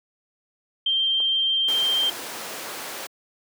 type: tone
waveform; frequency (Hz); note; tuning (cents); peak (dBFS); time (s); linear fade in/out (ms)
sine; 3157; G7; +12; -19; 0.86-2.1; 5
type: clicks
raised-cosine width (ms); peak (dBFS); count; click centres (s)
1; -24; 3; 1.203 / 1.685 / 2.034
type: noise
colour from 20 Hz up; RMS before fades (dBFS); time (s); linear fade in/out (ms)
pink; -32; 1.68-3.07; 5
effects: high-pass 400 Hz 12 dB/octave